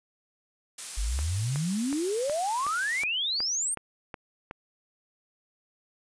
blue noise, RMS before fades -34 dBFS, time 0.78-3.04 s, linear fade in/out 5 ms
sine exponential sweep, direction up, 46.61 to 9140 Hz, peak -26 dBFS, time 0.97-3.75 s, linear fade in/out 10 ms
click train, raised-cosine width 0.5 ms, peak -22 dBFS, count 10, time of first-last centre 1.19-4.511 s, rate 2.71 Hz
effects resampled to 22050 Hz

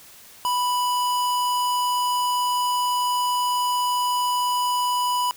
square tone, 987.8 Hz, B5, in tune, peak -21 dBFS, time 0.45-5.31 s, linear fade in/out 0 ms, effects white hiss -47 dBFS RMS until 5.36 s

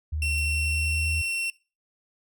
sine tone with pitch glide, 77 to 81.58 Hz, D#2 to E2, -17 to -17 cents, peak -26 dBFS, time 0.12-1.22 s, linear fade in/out 10 ms, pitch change +100 cents, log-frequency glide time 0.31-1.1 s
40% pulse tone, 2715 Hz, F7, 50 cents flat, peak -25 dBFS, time 0.22-1.5 s, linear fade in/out 2 ms
violet noise with exponential decay, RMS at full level -37 dBFS, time 0.38-0.45 s, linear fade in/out 0 ms, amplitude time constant 15 ms
effects noise-tail reverb RT60 0.3 s tail -19 dB re dry

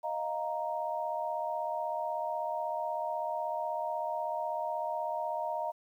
sine chord, Eb suspended second, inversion none, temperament equal, 622.3 / 698.5 / 932.3 Hz, Eb5 / F5 / Bb5, 0 / 0 / 0 cents, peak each -36 / -37 / -35 dBFS, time 0.03-5.72 s, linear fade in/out 20 ms, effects 11-bit

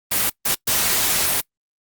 white noise bursts at uneven times, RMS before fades -19 dBFS, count 3, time 0.11-0.3 / 0.45-0.55 / 0.67-1.41 s, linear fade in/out 10 ms, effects noise-tail reverb RT60 0.1 s tail -23 dB re dry + Opus 32 kbps

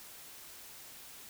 silence, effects white hiss -51 dBFS RMS until 1.29 s

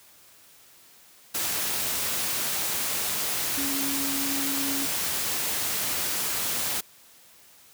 sine tone in noise, 276.9 Hz, C#4, 2 cents flat, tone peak -31 dBFS, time 3.57-4.86 s, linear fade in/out 10 ms, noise white, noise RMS -28 dBFS, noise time 1.34-6.81 s, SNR -6 dB, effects white hiss -54 dBFS RMS until 7.73 s + high-pass 60 Hz 12 dB/octave

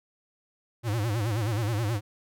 square tone with vibrato, 109.8 Hz, A2, 3 cents flat, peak -26 dBFS, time 0.83-2.01 s, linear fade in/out 50 ms, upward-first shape sine, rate 9.4 Hz, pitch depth 160 cents each way, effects none

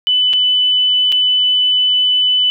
sine tone with dropouts, 2998 Hz, F#7, 22 cents sharp, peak -10 dBFS, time 0.07-2.5 s, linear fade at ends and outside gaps 0 ms, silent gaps 0.331-0.335 / 1.12-1.124 s, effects none

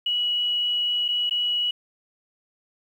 sine tone with dropouts, 2926 Hz, F#7, 20 cents flat, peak -21 dBFS, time 0.06-1.71 s, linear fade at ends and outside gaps 5 ms, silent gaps 1.082-1.086 / 1.296-1.309 s, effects 9-bit

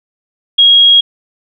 sine tone, 3287 Hz, G#7, 19 cents flat, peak -3 dBFS, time 0.58-1.01 s, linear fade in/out 10 ms, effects none

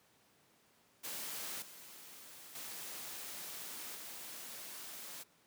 white noise with level steps, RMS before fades -43 / -54 / -46 / -48 dBFS, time 1.03-5.24 s, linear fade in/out 20 ms, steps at 1.62 / 2.55 / 3.95 s, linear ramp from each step 2 ms, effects pink hiss -69 dBFS RMS until 5.46 s + high-pass 150 Hz 12 dB/octave

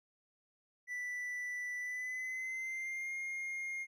triangle tone with pitch glide, 1975.5 to 2130 Hz, B6 to C7, 0 to +30 cents, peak -36 dBFS, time 0.87-3.87 s, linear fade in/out 50 ms, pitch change +130 cents, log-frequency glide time 1.78-3.14 s, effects none

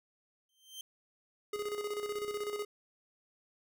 sawtooth tone with exponential growth, 3132 Hz, G7, 2 cents flat, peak -37 dBFS, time 0.49-0.81 s, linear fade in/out 2 ms, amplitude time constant 69 ms
square tone with tremolo, 415.3 Hz, G#4, in tune, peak -34 dBFS, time 1.53-2.65 s, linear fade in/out 5 ms, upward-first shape square, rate 16 Hz, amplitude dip 55%
effects none

